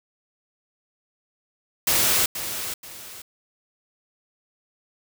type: noise with echo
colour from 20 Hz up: white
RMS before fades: -20 dBFS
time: 1.87-2.26 s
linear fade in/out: 5 ms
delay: 480 ms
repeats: 2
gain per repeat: -10 dB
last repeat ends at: 3.22 s
effects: none